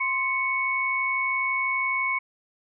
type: tone pair together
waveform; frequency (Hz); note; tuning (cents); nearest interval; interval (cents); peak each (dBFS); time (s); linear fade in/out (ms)
sine; 1046.3 / 2217; C6 / C#7; 0 / 0; octave + minor second; 1300; -28 / -24; 0-2.19; 10
effects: none